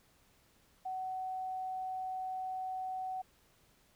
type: tone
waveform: sine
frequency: 750 Hz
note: F#5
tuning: 23 cents sharp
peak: -36 dBFS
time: 0.85-3.22 s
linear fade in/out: 10 ms
effects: pink hiss -68 dBFS RMS until 3.95 s